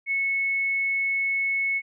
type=tone; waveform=sine; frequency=2200 Hz; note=C#7; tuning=14 cents flat; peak=-22 dBFS; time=0.06-1.82 s; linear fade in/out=50 ms; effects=none